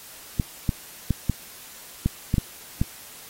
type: clicks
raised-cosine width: 5 ms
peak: -8 dBFS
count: 8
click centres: 0.398 / 0.692 / 1.107 / 1.297 / 2.06 / 2.341 / 2.382 / 2.815 s
effects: white hiss -44 dBFS RMS until 3.29 s + AAC 48 kbps